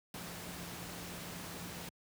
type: tone in noise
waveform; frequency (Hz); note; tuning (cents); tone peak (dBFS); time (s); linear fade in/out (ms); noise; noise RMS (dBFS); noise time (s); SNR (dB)
sine; 174.61; F3; 0; -50; 0.14-1.89; 2; pink; -45; 0.14-1.89; -8
effects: high-pass 80 Hz 12 dB/octave